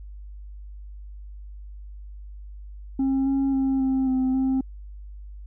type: tone with pitch steps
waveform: sine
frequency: 268.4 / 272.3 / 267.7 / 264.3 / 259.3 / 263.7 Hz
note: C4 / C#4 / C4 / C4 / C4 / C4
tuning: +44 / -31 / +40 / +18 / -15 / +14 cents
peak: -17 dBFS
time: 2.99-4.61 s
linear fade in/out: 5 ms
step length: 270 ms
effects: tanh soft clip ceiling -19 dBFS + added 50 Hz sine -37 dBFS peak until 5.46 s